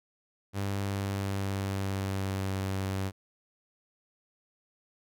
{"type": "tone with pitch glide", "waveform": "sawtooth", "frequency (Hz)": [99.4, 96.24], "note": ["G2", "G2"], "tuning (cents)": [25, -31], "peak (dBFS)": -26, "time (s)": [0.53, 3.12], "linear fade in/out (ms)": 50, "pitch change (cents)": -56, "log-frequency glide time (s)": [0.68, 2.52], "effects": []}